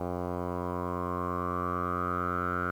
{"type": "tone with low-pass filter sweep", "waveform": "10% pulse", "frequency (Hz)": 88.9, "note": "F2", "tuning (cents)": 31, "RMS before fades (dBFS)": -32, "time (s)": [0, 2.71], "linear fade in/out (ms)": 5, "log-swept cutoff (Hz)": [860, 1400], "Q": 8.9, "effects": ["10-bit"]}